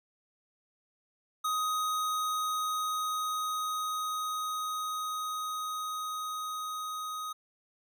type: tone with level ramp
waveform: square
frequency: 1253 Hz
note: D#6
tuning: 12 cents sharp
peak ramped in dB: -29 to -36 dBFS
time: 1.44-7.33 s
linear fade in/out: 10 ms
effects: none